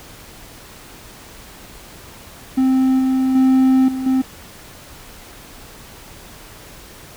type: tone with level steps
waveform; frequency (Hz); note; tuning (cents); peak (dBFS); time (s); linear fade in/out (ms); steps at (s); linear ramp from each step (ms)
triangle; 261.6; C4; 0; -10 / -12 / -8 / -19 / -11; 2.57-4.22; 10; 2.99 / 3.35 / 3.88 / 4.06; 5
effects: pink hiss -40 dBFS RMS until 7.16 s